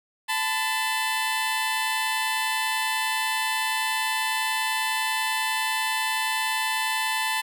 15% pulse tone pair together, 880 / 1010.2 Hz, A5 / B5, 0 / +39 cents, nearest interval major second, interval 239 cents, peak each -19 / -22 dBFS, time 0.28-7.42 s, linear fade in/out 20 ms, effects none

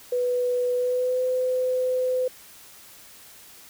sine tone with pitch glide, 493.9 to 508.1 Hz, B4 to B4, 0 to +49 cents, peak -21 dBFS, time 0.12-2.28 s, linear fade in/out 5 ms, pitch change +49 cents, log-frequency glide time 0.75-1.23 s, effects white hiss -48 dBFS RMS until 3.69 s

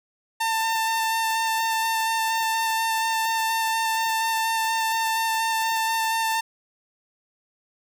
sawtooth tone with vibrato, 897 Hz, A5, 33 cents sharp, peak -18 dBFS, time 0.4-6.41 s, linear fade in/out 10 ms, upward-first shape square, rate 4.2 Hz, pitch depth 10 cents each way, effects none

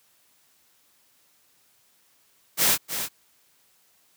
white noise with echo, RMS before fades -20 dBFS, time 2.57-2.78 s, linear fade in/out 50 ms, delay 310 ms, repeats 1, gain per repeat -9 dB, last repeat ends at 3.09 s, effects white hiss -63 dBFS RMS until 4.16 s + high-pass 80 Hz 12 dB/octave

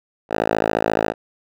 5% pulse tone with band-pass filter, 54.3 Hz, A1, 22 cents flat, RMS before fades -20 dBFS, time 0.29-1.14 s, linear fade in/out 50 ms, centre 750 Hz, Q 0.93, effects none

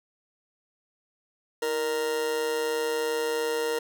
40% pulse tone with amplitude modulation, 466.4 Hz, A#4, 1 cent sharp, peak -22 dBFS, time 1.62-3.79 s, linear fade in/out 5 ms, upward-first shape sine, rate 143 Hz, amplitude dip 60%, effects none

